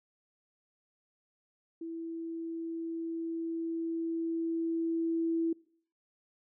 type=tone with level ramp; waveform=sine; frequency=330 Hz; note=E4; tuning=2 cents sharp; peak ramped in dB=-37 to -27 dBFS; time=1.81-5.53 s; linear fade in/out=5 ms; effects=noise-tail reverb RT60 0.6 s tail -25 dB re dry